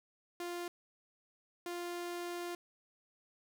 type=tone bursts at uneven times; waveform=sawtooth; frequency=349.2 Hz; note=F4; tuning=in tune; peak=-35 dBFS; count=2; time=0.4-0.68 / 1.66-2.55 s; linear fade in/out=2 ms; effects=none